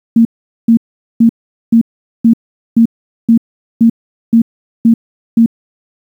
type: tone bursts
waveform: sine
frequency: 229.5 Hz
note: A#3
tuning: 27 cents flat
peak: -3 dBFS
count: 11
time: 0.16-5.461 s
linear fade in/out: 5 ms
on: 91 ms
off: 430 ms
effects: 7-bit